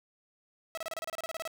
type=tone bursts; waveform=sawtooth; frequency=651 Hz; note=E5; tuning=22 cents flat; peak=-31 dBFS; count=14; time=0.75-1.476 s; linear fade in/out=0 ms; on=24 ms; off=30 ms; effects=none